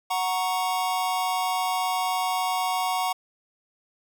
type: chord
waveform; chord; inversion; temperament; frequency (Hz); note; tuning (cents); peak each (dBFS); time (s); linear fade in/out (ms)
square; F# major; none; equal; 740 / 932.3 / 1108.7; F#5 / A#5 / C#6; 0 / 0 / 0; -27 / -30 / -31; 0.1-3.13; 10
effects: none